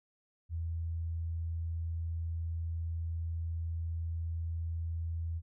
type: tone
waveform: sine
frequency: 82.8 Hz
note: E2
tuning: 8 cents sharp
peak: -33 dBFS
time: 0.49-5.42 s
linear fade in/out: 50 ms
effects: none

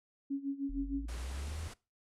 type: tone with tremolo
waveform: sine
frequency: 277.2 Hz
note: C#4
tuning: in tune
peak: -31 dBFS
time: 0.3-1.06 s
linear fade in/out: 10 ms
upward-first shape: sine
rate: 6.5 Hz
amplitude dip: 85%
type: linear sweep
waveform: sine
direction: up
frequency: 39 to 82.41 Hz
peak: -38 dBFS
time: 0.69-1.68 s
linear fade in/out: 10 ms
type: low-pass noise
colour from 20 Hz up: pink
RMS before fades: -49 dBFS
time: 1.08-1.74 s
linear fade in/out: 10 ms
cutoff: 11000 Hz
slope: 48 dB/octave
effects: noise-tail reverb RT60 0.3 s tail -22 dB re dry

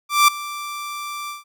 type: tone with ADSR envelope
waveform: sawtooth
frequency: 1174.7 Hz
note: D6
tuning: in tune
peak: -5 dBFS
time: 0.09-1.44 s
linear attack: 190 ms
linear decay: 6 ms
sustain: -19 dB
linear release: 150 ms
effects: none

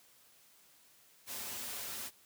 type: noise with comb filter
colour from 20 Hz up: white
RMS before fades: -42 dBFS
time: 1.26-2.11 s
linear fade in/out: 50 ms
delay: 6.3 ms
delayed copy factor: -0.65
effects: white hiss -64 dBFS RMS until 2.25 s + high-pass 80 Hz 12 dB/octave

